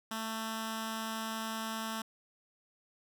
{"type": "tone with notch filter", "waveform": "10% pulse", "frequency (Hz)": 222.4, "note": "A3", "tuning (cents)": 19, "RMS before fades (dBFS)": -38, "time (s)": [0.11, 2.02], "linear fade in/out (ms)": 5, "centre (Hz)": 490, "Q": 0.74, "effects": []}